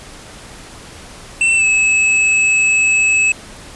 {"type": "tone with pitch glide", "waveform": "square", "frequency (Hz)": [2686, 2592], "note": ["E7", "E7"], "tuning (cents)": [32, -30], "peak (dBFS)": -11, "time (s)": [1.41, 3.32], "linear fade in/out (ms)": 2, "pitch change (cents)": -62, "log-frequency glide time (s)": [1.56, 1.65], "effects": ["pink hiss -36 dBFS RMS until 3.75 s", "resampled to 24000 Hz"]}